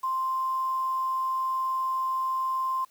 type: tone with quantisation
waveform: sine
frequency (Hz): 1046.5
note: C6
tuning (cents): 0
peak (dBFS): -25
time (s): 0.03-2.85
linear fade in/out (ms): 10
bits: 8
effects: white hiss -63 dBFS RMS until 2.9 s